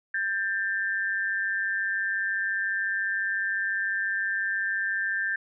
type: tone pair together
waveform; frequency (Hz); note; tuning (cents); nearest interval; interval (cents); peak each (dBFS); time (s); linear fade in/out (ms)
sine; 1586 / 1780.2; G6 / A6; +20 / +20; major second; 200; -28; 0.14-5.36; 5
effects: none